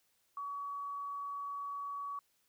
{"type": "tone", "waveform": "sine", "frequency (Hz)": 1132, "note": "C#6", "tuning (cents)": 36, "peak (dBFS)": -38, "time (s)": [0.37, 2.19], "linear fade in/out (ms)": 2, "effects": ["white hiss -75 dBFS RMS until 2.48 s"]}